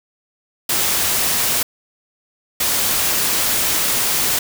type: noise bursts at uneven times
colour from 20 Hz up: white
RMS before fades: -18 dBFS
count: 2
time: 0.69-1.63 / 2.6-4.39 s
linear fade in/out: 5 ms
effects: none